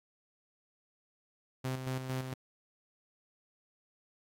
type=tone with tremolo; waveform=sawtooth; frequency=130 Hz; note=C3; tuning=11 cents flat; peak=-29 dBFS; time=1.64-2.34 s; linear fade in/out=10 ms; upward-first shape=square; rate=4.4 Hz; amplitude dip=50%; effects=AAC 64 kbps